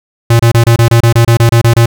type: tone bursts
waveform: square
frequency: 116.54 Hz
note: A#2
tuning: in tune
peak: -4 dBFS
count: 13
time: 0.3-1.859 s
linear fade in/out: 5 ms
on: 95 ms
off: 27 ms
effects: none